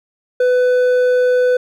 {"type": "tone with hard clipping", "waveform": "sine", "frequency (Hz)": 499.4, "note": "B4", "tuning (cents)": 19, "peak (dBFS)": -12, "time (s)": [0.4, 1.57], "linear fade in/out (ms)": 5, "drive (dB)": 5, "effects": []}